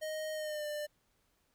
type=tone with pitch glide; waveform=square; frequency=622.3 to 595.9 Hz; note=D#5 to D5; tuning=0 to +25 cents; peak=-37 dBFS; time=0.01-0.87 s; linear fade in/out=20 ms; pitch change=-75 cents; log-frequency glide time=0.33-0.66 s; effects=pink hiss -75 dBFS RMS until 1.54 s